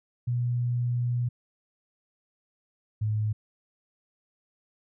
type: tone pair in turn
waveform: sine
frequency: 121.6 / 107.34 Hz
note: B2 / A2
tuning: -26 / -42 cents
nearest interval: major second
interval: 216 cents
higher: first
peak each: -24 dBFS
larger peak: neither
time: 0.27-1.29 / 3.01-3.33 s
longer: first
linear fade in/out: 10 ms
effects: none